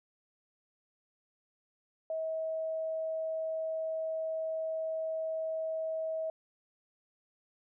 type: tone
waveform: sine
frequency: 641 Hz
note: E5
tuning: 49 cents flat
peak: -32 dBFS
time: 2.1-6.3 s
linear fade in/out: 2 ms
effects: none